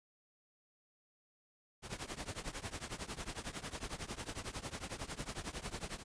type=noise with tremolo; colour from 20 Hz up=pink; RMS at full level=-40 dBFS; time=1.82-6.04 s; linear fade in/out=50 ms; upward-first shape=triangle; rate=11 Hz; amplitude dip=95%; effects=resampled to 22050 Hz